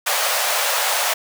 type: high-pass noise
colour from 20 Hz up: pink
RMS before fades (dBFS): -20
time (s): 0.06-1.14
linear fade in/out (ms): 10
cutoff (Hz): 540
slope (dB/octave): 48
effects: none